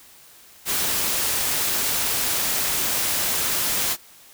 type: noise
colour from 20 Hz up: white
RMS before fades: -23 dBFS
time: 0.65-3.97 s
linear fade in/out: 50 ms
effects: white hiss -49 dBFS RMS until 4.33 s